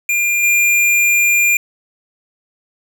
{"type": "tone with level steps", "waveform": "square", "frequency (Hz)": 2400, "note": "D7", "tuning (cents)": 37, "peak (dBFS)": [-14, -11], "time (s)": [0.09, 1.57], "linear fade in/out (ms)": 2, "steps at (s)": 0.43, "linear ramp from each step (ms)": 5, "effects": []}